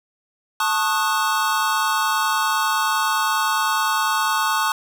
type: chord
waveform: square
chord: D# half-diminished seventh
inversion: second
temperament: equal with one note detuned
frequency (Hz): 880 / 1094.7 / 1244.5 / 1480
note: A5 / C#6 / D#6 / F#6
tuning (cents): 0 / -22 / 0 / 0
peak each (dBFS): -24 / -24 / -25 / -26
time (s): 0.6-4.72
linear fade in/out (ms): 2
effects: none